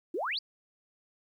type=exponential sweep; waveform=sine; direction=up; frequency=303.7 to 4978 Hz; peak=-30 dBFS; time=0.14-0.39 s; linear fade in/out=5 ms; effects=11-bit